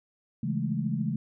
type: chord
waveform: sine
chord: A major seventh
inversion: first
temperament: just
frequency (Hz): 137.5 / 165 / 206.2 / 220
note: C#3 / E3 / G#3 / A3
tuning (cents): -14 / +2 / -12 / 0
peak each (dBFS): -32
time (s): 0.43-1.16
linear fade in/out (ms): 5
effects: none